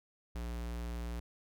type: tone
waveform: square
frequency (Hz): 58.8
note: A#1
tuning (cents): +16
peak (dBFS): -38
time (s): 0.35-1.2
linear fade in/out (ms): 5
effects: none